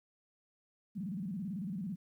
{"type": "tone with vibrato", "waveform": "sine", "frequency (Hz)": 190.3, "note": "F#3", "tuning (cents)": 49, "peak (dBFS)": -36, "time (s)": [0.95, 1.96], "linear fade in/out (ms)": 20, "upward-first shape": "square", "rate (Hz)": 18, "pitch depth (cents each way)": 180, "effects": ["12-bit"]}